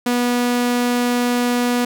sawtooth tone, 243.7 Hz, B3, 23 cents flat, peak -12 dBFS, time 0.06-1.85 s, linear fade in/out 5 ms, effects none

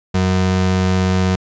square ring-modulated tone, 138.59 Hz, C#3, in tune, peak -11 dBFS, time 0.14-1.36 s, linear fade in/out 10 ms, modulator 48.1 Hz, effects resampled to 16000 Hz

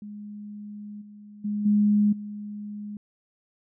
sine tone with level steps, 207.7 Hz, G#3, in tune, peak -36 / -43 / -25 / -17 / -33 dBFS, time 0.02-2.97 s, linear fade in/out 2 ms, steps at 1.01 / 1.44 / 1.65 / 2.12 s, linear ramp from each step 10 ms, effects none

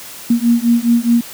sine beating tone pair, 233.1 / 237.9 Hz, A#3 / A#3, 0 / +35 cents, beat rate 4.8 Hz, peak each -13 dBFS, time 0.3-1.21 s, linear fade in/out 5 ms, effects white hiss -33 dBFS RMS until 1.33 s + high-pass 60 Hz 12 dB/octave

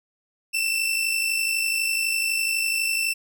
sawtooth tone pair together, 2637 / 2689 Hz, E7 / E7, 0 / +34 cents, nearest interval unison, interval 34 cents, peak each -24 / -20 dBFS, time 0.53-3.14 s, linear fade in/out 20 ms, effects none

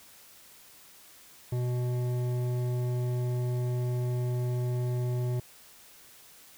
sine tone with hard clipping, 123.47 Hz, B2, in tune, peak -29 dBFS, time 1.52-5.4 s, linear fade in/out 5 ms, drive 11 dB, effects white hiss -54 dBFS RMS until 6.57 s

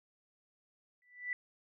sine tone with exponential growth, 1975.5 Hz, B6, in tune, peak -31 dBFS, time 1.02-1.33 s, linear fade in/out 1 ms, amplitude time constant 66 ms, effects none

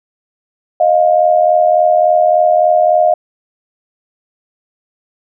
sine tone pair together, 623.5 / 707 Hz, D#5 / F5, +3 / +21 cents, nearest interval major second, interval 218 cents, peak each -10 dBFS, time 0.8-3.14 s, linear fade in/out 5 ms, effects none

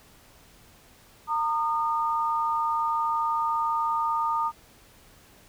sine tone pair together, 915 / 1221.4 Hz, A#5 / D#6, -32 / -32 cents, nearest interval perfect fourth, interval 500 cents, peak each -26 dBFS, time 1.27-4.52 s, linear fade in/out 50 ms, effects pink hiss -55 dBFS RMS until 5.48 s

